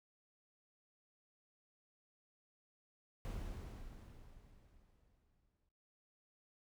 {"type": "noise with exponential decay", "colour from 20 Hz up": "brown", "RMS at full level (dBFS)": -42, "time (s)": [3.25, 5.69], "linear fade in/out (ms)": 0, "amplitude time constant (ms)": 530, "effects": ["noise-tail reverb RT60 0.5 s tail -19 dB re dry"]}